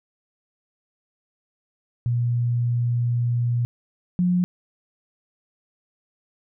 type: tone pair in turn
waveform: sine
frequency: 120 / 179.02 Hz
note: B2 / F3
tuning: -49 / +43 cents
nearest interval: perfect fifth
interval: 692 cents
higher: second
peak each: -19 / -17 dBFS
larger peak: second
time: 2.06-3.65 / 4.19-4.44 s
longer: first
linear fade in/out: 0 ms
effects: none